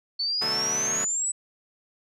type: exponential sweep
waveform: sine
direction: up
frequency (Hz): 4435 to 8020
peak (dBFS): -24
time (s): 0.19-1.32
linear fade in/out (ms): 10
type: chord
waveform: 5% pulse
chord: B minor seventh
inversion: none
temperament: equal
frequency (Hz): 123.47 / 146.83 / 185 / 220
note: B2 / D3 / F#3 / A3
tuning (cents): 0 / 0 / 0 / 0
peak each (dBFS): -28 / -27 / -28 / -23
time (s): 0.41-1.05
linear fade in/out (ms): 10
effects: resampled to 32000 Hz